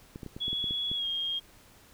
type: clicks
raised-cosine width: 3 ms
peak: -27 dBFS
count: 9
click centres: 0.159 / 0.232 / 0.263 / 0.365 / 0.481 / 0.53 / 0.642 / 0.709 / 0.915 s
type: tone with pitch glide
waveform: sine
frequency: 3368 to 3235 Hz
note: G#7 to G#7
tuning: +24 to -46 cents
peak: -29 dBFS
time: 0.4-1.4 s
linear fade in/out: 20 ms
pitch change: -70 cents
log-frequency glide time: 0.95-1.06 s
effects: pink hiss -57 dBFS RMS until 1.93 s